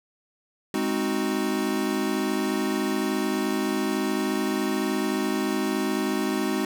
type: chord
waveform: square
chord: Ab dominant seventh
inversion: none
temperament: equal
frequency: 207.7 / 261.6 / 311.1 / 370 Hz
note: Ab3 / C4 / Eb4 / Gb4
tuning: 0 / 0 / 0 / 0 cents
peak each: -30 dBFS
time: 0.74-6.65 s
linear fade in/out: 2 ms
effects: none